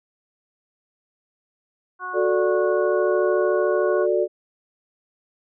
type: harmonic tone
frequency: 366 Hz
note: F#4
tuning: 19 cents flat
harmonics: 1 / 2 / 3 / 4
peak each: -42 / -38 / -30 / -32 dBFS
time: 1.99-4.07 s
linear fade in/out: 50 ms
type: chord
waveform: sine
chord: D major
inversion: first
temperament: just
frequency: 367.1 / 440.5 / 587.3 Hz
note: F#4 / A4 / D5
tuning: -14 / +2 / 0 cents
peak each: -21 / -23 / -22 dBFS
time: 2.13-4.28 s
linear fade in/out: 50 ms
effects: none